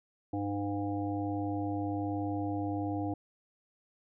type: harmonic tone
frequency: 101.2 Hz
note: G#2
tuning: 44 cents flat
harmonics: 1 / 3 / 5 / 7 / 8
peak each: -37 / -33 / -43 / -40 / -43 dBFS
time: 0.33-3.14 s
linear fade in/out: 5 ms
effects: none